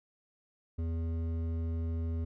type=tone with hard clipping; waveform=triangle; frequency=82.41 Hz; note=E2; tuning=in tune; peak=-33 dBFS; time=0.78-2.25 s; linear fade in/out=10 ms; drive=14 dB; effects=none